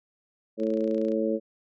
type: harmonic tone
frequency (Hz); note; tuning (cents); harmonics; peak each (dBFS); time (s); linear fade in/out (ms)
110.3; A2; +5; 2 / 3 / 4 / 5; -29 / -29 / -29 / -29; 0.57-1.4; 50
type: click train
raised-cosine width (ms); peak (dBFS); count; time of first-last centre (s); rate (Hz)
0.2; -32; 16; 0.6-1.119; 28.9
effects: none